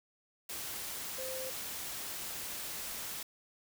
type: tone in noise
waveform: sine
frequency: 521 Hz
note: C5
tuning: 7 cents flat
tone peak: -40 dBFS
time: 1.18-1.5 s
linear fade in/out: 5 ms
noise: white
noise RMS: -41 dBFS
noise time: 0.49-3.23 s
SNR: -2 dB
effects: none